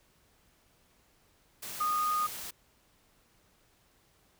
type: tone in noise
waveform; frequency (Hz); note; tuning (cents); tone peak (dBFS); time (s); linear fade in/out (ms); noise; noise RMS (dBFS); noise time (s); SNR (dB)
sine; 1233; D#6; -16; -27; 1.8-2.27; 10; white; -41; 1.62-2.51; +11
effects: pink hiss -67 dBFS RMS until 4.39 s